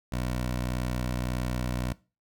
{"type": "tone", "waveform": "15% pulse", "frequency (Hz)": 61.74, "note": "B1", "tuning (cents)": 0, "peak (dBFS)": -22, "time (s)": [0.12, 1.93], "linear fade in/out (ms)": 5, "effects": ["noise-tail reverb RT60 0.3 s tail -20 dB re dry"]}